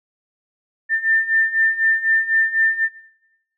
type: beating tone pair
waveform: sine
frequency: 1791 / 1795 Hz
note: A6 / A6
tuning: +30 / +34 cents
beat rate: 4 Hz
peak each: -19 / -17 dBFS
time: 0.89-2.89 s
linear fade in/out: 50 ms
effects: noise-tail reverb RT60 1.0 s tail -20 dB re dry